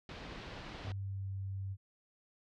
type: low-pass noise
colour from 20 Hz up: pink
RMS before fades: -47 dBFS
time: 0.09-0.92 s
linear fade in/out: 2 ms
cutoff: 4400 Hz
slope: 24 dB/octave
type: tone with pitch glide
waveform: sine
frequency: 98 to 96.93 Hz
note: G2 to G2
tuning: 0 to -19 cents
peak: -37 dBFS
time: 0.83-1.77 s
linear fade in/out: 50 ms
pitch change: -19 cents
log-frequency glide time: 0.99-1.28 s
effects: none

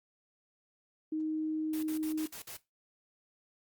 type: tone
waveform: sine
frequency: 312.3 Hz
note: D#4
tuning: 7 cents sharp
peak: -31 dBFS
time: 1.12-2.26 s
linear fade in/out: 5 ms
type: noise bursts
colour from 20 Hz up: white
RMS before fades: -45 dBFS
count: 6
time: 1.73-2.57 s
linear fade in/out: 5 ms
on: 100 ms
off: 48 ms
effects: noise-tail reverb RT60 0.2 s tail -17 dB re dry + Opus 32 kbps

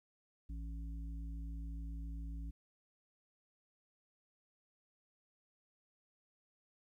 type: harmonic tone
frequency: 55.8 Hz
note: A1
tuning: 25 cents sharp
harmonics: 1 / 3 / 5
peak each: -41 / -53 / -55 dBFS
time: 0.49-2.51 s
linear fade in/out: 10 ms
effects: 13-bit

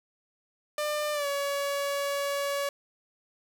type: tone with pitch glide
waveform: sawtooth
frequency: 598 to 564.4 Hz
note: D5 to C#5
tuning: +31 to +31 cents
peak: -24 dBFS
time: 0.78-2.69 s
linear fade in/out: 2 ms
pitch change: -100 cents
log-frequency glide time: 1.13-1.27 s
effects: none

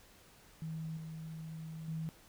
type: tone with level steps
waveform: sine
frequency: 160 Hz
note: D#3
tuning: 49 cents sharp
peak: -38 / -42 / -36 dBFS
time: 0.62-2.09 s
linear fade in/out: 0 ms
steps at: 0.97 / 1.88 s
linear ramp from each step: 2 ms
effects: pink hiss -61 dBFS RMS until 2.28 s

